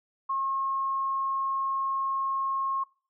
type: tone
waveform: sine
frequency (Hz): 1080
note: C#6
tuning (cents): -45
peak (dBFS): -26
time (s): 0.29-2.84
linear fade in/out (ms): 10
effects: noise-tail reverb RT60 0.4 s tail -21 dB re dry